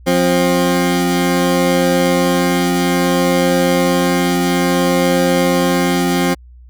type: tone pair together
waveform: 20% pulse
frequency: 176.8 / 264.9 Hz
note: F3 / C4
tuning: +22 / +22 cents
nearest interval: perfect fifth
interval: 700 cents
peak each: -10 dBFS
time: 0.06-6.35 s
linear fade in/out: 20 ms
effects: added 61 Hz sine -37 dBFS peak until 6.69 s